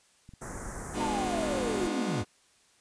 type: clicks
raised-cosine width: 5 ms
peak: -36 dBFS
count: 6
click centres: 0.291 / 0.337 / 0.481 / 0.564 / 0.629 / 0.659 s
type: band-stop noise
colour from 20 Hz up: pink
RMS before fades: -39 dBFS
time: 0.41-1.88 s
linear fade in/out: 10 ms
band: 1900 to 6200 Hz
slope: 48 dB/octave
type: chord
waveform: sawtooth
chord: G# diminished seventh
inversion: none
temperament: just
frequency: 207.7 / 249.2 / 299 / 358.8 Hz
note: G#3 / B3 / D4 / F4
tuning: 0 / +16 / +31 / +47 cents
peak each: -32 dBFS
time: 0.93-2.25 s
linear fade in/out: 50 ms
type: linear sweep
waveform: sine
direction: down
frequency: 929 to 84.2 Hz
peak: -31 dBFS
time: 0.99-2.24 s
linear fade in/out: 20 ms
effects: white hiss -64 dBFS RMS until 2.8 s + resampled to 22050 Hz